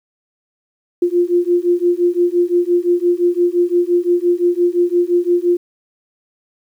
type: beating tone pair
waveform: sine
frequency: 348.1 / 353.9 Hz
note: F4 / F4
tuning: -6 / +23 cents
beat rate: 5.8 Hz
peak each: -15 dBFS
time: 1.02-5.57 s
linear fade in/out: 5 ms
effects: 8-bit